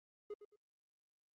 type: tone with echo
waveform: triangle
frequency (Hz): 415.3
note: G#4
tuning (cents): 0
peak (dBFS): -40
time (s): 0.3-0.34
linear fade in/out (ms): 5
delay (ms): 110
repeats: 2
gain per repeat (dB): -11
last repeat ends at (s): 0.56
effects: Opus 24 kbps